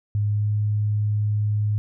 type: tone with pitch glide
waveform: sine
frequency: 103.83 to 105.04 Hz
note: G#2 to G#2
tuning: 0 to +20 cents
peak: -19 dBFS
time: 0.15-1.78 s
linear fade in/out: 0 ms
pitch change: +20 cents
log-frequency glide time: 0.25-0.51 s
effects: none